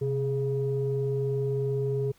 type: tone pair together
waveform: sine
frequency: 130.81 / 415.3 Hz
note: C3 / G#4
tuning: 0 / 0 cents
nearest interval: octave + minor sixth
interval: 2000 cents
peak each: -27 dBFS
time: 0.01-2.12 s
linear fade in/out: 10 ms
effects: tanh soft clip ceiling -18 dBFS + pink hiss -62 dBFS RMS until 2.18 s